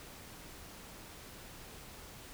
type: silence
effects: pink hiss -51 dBFS RMS until 2.33 s